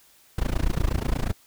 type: noise with amplitude modulation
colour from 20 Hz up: brown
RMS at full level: -20 dBFS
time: 0.38-1.33 s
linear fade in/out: 5 ms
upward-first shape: sine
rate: 28.4 Hz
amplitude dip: 100%
effects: white hiss -57 dBFS RMS until 1.46 s